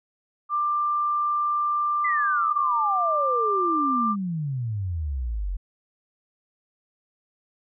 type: tone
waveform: sine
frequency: 1186 Hz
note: D6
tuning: 17 cents sharp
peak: -21 dBFS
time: 0.49-4.16 s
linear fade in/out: 50 ms
type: exponential sweep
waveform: sine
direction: down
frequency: 2060 to 42.89 Hz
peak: -25 dBFS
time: 2.04-5.57 s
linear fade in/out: 10 ms
effects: none